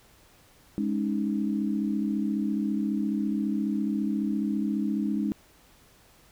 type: chord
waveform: sine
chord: Ab suspended fourth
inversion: none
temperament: just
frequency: 207.7 / 276.9 / 311.5 Hz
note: Ab3 / Db4 / Eb4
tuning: 0 / -2 / +2 cents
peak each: -27 / -31 / -31 dBFS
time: 0.78-5.32 s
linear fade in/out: 0 ms
effects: pink hiss -58 dBFS RMS until 6.31 s